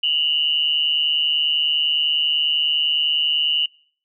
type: tone pair together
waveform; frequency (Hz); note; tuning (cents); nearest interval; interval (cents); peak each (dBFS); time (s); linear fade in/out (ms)
sine; 2833 / 2983; F7 / F#7; +24 / +13; minor second; 89; -20; 0.03-3.66; 5
effects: noise-tail reverb RT60 0.5 s tail -24 dB re dry